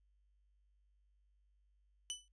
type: tone with exponential decay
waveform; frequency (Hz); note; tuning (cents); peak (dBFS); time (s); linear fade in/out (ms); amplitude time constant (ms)
20% pulse; 2991; F#7; +18; -31; 2.1-2.28; 0; 38
effects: added 50 Hz sine -70 dBFS peak until 2.32 s + resampled to 22050 Hz